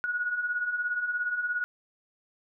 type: beating tone pair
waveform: sine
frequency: 1442 / 1459 Hz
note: F#6 / F#6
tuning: -45 / -25 cents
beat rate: 17 Hz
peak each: -35 / -28 dBFS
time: 0.04-1.64 s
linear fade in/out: 0 ms
effects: none